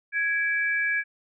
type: tone pair together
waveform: sine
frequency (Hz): 1661.2 / 2318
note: G#6 / D7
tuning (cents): 0 / -23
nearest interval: tritone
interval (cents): 577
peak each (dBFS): -24 / -27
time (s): 0.12-1.04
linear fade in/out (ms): 50
effects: none